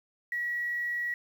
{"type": "tone with quantisation", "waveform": "sine", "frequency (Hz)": 1922, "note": "B6", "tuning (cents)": -48, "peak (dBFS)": -29, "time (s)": [0.32, 1.14], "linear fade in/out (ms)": 2, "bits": 9, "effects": []}